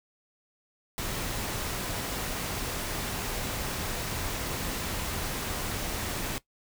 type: noise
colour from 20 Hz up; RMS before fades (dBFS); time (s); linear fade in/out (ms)
pink; -33; 0.98-6.38; 0
effects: noise-tail reverb RT60 0.1 s tail -18 dB re dry